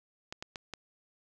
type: clicks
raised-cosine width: 0.2 ms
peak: -22 dBFS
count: 4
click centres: 0.325 / 0.425 / 0.558 / 0.737 s
effects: none